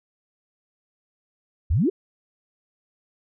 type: exponential sweep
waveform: sine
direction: up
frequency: 62.7 to 429.9 Hz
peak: -17 dBFS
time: 1.7-1.9 s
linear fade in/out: 10 ms
effects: none